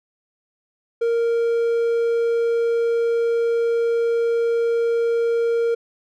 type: tone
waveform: triangle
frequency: 465 Hz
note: A#4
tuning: 4 cents flat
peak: -15 dBFS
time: 1.01-5.75 s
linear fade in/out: 10 ms
effects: none